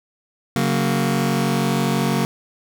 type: chord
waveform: sawtooth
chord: F# major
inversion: second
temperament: just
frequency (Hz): 138.75 / 185 / 231.2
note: C#3 / F#3 / A#3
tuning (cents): +2 / 0 / -14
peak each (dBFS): -18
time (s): 0.56-2.25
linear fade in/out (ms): 0
effects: none